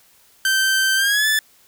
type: tone with pitch glide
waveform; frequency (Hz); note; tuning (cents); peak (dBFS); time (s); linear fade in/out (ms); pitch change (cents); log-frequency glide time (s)
sawtooth; 1554 to 1744.3; G6 to A6; -16 to -16; -12; 0.45-1.39; 2; +200; 0.96-1.27
effects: white hiss -54 dBFS RMS until 1.67 s